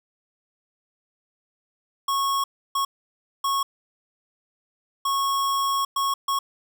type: tone bursts at uneven times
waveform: square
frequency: 1100 Hz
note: C#6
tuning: 14 cents flat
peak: -22 dBFS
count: 6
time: 2.08-2.44 / 2.75-2.85 / 3.44-3.63 / 5.05-5.85 / 5.96-6.14 / 6.28-6.39 s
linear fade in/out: 5 ms
effects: none